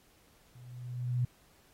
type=tone with level ramp; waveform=sine; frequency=123.47 Hz; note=B2; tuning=in tune; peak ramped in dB=-50 to -25 dBFS; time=0.55-1.25 s; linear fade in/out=5 ms; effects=pink hiss -65 dBFS RMS until 1.73 s + AAC 48 kbps